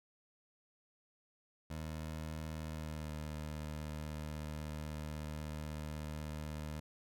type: tone with pitch glide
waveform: 20% pulse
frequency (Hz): 78.5 to 76.27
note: D#2 to D#2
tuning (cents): +16 to -34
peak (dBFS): -36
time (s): 1.7-6.8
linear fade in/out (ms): 5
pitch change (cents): -50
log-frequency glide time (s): 2.69-3.15
effects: none